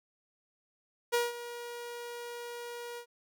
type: tone with ADSR envelope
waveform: sawtooth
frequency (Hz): 477.5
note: A#4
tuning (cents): +42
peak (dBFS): -21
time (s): 1.12-3.06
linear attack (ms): 22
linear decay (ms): 180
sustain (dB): -15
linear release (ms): 82
effects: none